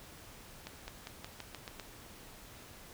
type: accelerating click train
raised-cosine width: 0.2 ms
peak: -25 dBFS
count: 8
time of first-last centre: 0.67-1.798 s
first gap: 210 ms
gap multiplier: 0.91
effects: pink hiss -53 dBFS RMS until 2.93 s